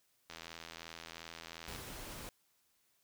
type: click train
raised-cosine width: 0.2 ms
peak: -29 dBFS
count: 122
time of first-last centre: 0.3-1.761 s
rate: 82.8 Hz
type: noise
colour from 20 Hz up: pink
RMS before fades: -47 dBFS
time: 1.68-2.29 s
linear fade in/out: 0 ms
effects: white hiss -75 dBFS RMS until 3.03 s

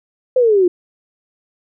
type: exponential sweep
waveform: sine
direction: down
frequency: 523.3 to 345.5 Hz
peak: -9 dBFS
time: 0.36-0.68 s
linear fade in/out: 5 ms
effects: none

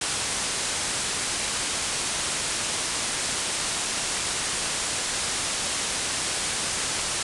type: low-pass noise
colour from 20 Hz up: white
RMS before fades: -28 dBFS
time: 0.01-7.23 s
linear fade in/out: 5 ms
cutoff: 10000 Hz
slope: 96 dB/octave
effects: none

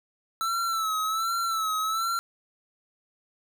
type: tone with vibrato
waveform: square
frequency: 1318.5 Hz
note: E6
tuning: in tune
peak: -26 dBFS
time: 0.41-2.19 s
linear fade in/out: 0 ms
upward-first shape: sine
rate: 1.3 Hz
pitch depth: 63 cents each way
effects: none

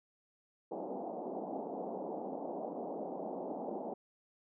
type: band-pass noise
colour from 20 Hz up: white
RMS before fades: -41 dBFS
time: 0.71-3.94 s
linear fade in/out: 5 ms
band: 190 to 810 Hz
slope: 48 dB/octave
effects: none

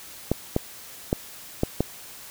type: clicks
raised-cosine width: 2 ms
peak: -7 dBFS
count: 5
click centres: 0.316 / 0.564 / 1.129 / 1.634 / 1.806 s
effects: white hiss -43 dBFS RMS until 2.3 s

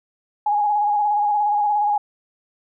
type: tone with vibrato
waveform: sine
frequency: 830.6 Hz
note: G#5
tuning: in tune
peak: -16 dBFS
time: 0.46-1.98 s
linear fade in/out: 5 ms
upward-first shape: square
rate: 17 Hz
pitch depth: 28 cents each way
effects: none

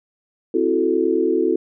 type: chord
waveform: sine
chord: F# half-diminished seventh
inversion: second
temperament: equal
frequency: 261.6 / 329.6 / 370 / 440 Hz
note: C4 / E4 / F#4 / A4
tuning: 0 / 0 / 0 / 0 cents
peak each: -25 / -20 / -20 / -21 dBFS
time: 0.54-1.56 s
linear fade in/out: 5 ms
effects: none

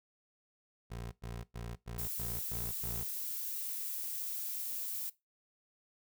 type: tone bursts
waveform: 20% pulse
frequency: 58.27 Hz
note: A#1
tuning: in tune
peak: -36 dBFS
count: 7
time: 0.9-3.04 s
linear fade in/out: 20 ms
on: 220 ms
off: 100 ms
type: noise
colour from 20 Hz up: violet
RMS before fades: -39 dBFS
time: 1.98-5.1 s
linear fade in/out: 10 ms
effects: noise-tail reverb RT60 0.2 s tail -19 dB re dry

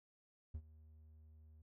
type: tone with ADSR envelope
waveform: triangle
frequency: 77.78 Hz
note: D#2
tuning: in tune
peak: -38 dBFS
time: 0.54-1.62 s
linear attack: 9 ms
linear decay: 61 ms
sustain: -19 dB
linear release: 5 ms
effects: none

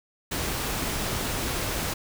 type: noise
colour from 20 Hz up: pink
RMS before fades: -29 dBFS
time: 0.31-1.94 s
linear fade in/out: 10 ms
effects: none

